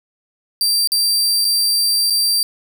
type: tone with dropouts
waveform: sawtooth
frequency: 4699 Hz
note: D8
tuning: in tune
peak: -11 dBFS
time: 0.61-2.43 s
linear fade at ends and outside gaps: 1 ms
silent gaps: 0.874-0.919 / 1.446-1.45 / 2.1-2.105 s
effects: none

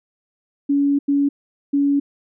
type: tone bursts at uneven times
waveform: sine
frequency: 282.7 Hz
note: C#4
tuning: 34 cents sharp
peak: -14 dBFS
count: 3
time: 0.69-0.99 / 1.08-1.29 / 1.73-2 s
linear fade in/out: 10 ms
effects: none

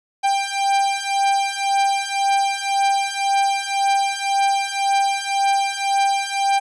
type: beating tone pair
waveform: 45% pulse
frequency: 790 / 791.9 Hz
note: G5 / G5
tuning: +13 / +17 cents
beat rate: 1.9 Hz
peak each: -21 / -20 dBFS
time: 0.23-6.6 s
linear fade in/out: 20 ms
effects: resampled to 22050 Hz

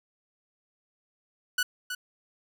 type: tone with echo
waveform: sawtooth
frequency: 1480 Hz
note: F#6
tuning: in tune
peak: -20 dBFS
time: 1.58-1.63 s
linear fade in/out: 5 ms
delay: 320 ms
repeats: 1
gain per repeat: -8 dB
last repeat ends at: 1.95 s
effects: none

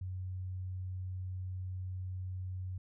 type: tone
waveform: sine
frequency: 92.5 Hz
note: F#2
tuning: in tune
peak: -37 dBFS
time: 0.01-2.78 s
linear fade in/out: 5 ms
effects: none

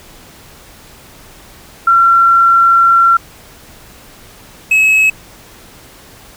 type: tone pair in turn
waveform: sine / triangle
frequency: 1363 / 2573 Hz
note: F6 / E7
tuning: -43 / -43 cents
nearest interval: major seventh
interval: 1100 cents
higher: second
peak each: -5 dBFS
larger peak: neither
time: 1.87-3.17 / 4.71-5.1 s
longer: first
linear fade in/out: 5 ms
effects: pink hiss -39 dBFS RMS until 6.36 s

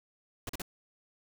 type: noise bursts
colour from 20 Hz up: pink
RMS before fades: -38 dBFS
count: 3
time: 0.47-0.619 s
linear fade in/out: 2 ms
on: 23 ms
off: 40 ms
effects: none

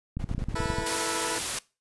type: clicks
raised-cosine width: 5 ms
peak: -18 dBFS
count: 12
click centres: 0.17 / 0.242 / 0.314 / 0.348 / 0.381 / 0.421 / 0.486 / 0.545 / 0.604 / 0.658 / 0.702 / 0.785 s
type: noise with tremolo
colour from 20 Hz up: brown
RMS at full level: -35 dBFS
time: 0.19-0.85 s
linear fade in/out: 10 ms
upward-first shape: square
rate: 10 Hz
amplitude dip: 80%
type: chord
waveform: 15% pulse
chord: E suspended fourth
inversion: none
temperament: equal with one note detuned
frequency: 329.6 / 440 / 487.9 Hz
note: E4 / A4 / B4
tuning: 0 / 0 / -21 cents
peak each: -28 dBFS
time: 0.55-1.39 s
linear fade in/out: 10 ms
type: noise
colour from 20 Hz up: white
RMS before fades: -30 dBFS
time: 0.86-1.59 s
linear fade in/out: 5 ms
effects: noise-tail reverb RT60 0.3 s tail -22 dB re dry + resampled to 24000 Hz

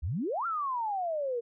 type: exponential two-way sweep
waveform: sine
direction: up then down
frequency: 65.41 to 1396.9 to 458.3 Hz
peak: -29 dBFS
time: 0.02-1.41 s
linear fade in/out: 20 ms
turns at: 0.46 s
effects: none

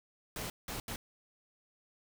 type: noise bursts at uneven times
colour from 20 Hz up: pink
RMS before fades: -40 dBFS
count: 3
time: 0.36-0.5 / 0.68-0.8 / 0.88-0.96 s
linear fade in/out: 2 ms
effects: none

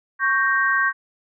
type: chord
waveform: sine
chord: G diminished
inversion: second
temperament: equal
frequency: 1108.7 / 1568 / 1864.7 Hz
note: Db6 / G6 / Bb6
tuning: 0 / 0 / 0 cents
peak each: -22 / -19 / -23 dBFS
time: 0.19-0.93 s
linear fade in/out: 50 ms
effects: none

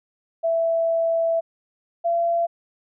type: tone pair in turn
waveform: sine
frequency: 662 / 680.2 Hz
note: E5 / F5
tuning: +7 / -46 cents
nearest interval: unison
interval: 47 cents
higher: second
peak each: -18 dBFS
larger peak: neither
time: 0.43-1.41 / 2.04-2.47 s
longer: first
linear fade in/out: 20 ms
effects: none

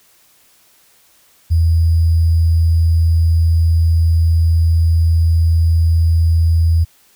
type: tone with sample-and-hold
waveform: sine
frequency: 82.41 Hz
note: E2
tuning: in tune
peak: -9 dBFS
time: 1.5-6.85 s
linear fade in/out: 20 ms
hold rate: 4900 Hz
effects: white hiss -52 dBFS RMS until 7.15 s

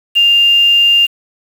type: tone with quantisation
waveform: sine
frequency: 2801 Hz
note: F7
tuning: 4 cents sharp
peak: -6 dBFS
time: 0.15-1.07 s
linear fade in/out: 20 ms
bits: 5
effects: none

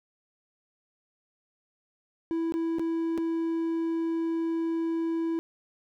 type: tone with dropouts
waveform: triangle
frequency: 329.6 Hz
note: E4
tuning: in tune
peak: -24 dBFS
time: 2.31-5.39 s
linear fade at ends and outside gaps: 0 ms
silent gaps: 2.522-2.54 / 2.785-2.795 / 3.177-3.182 s
effects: none

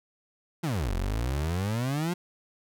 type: exponential two-way sweep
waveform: 30% pulse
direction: down then up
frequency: 181.8 to 42.18 to 181.8 Hz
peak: -24 dBFS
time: 0.63-2.14 s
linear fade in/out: 10 ms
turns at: 0.94 s
effects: none

